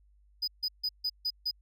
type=tone bursts; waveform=triangle; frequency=4978 Hz; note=D#8; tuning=in tune; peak=-27 dBFS; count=6; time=0.42-1.512 s; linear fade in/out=10 ms; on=57 ms; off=150 ms; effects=added 50 Hz sine -60 dBFS peak until 1.61 s